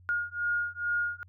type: beating tone pair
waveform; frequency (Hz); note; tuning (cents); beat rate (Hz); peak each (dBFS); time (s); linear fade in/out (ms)
sine; 1426 / 1428.3; F6 / F6; +36 / +38; 2.3; -31; 0.09-1.23; 0
effects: added 90 Hz sine -53 dBFS peak until 1.28 s